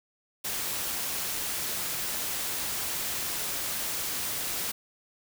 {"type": "noise", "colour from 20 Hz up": "white", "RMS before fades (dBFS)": -32, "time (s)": [0.44, 4.72], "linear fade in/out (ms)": 10, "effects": []}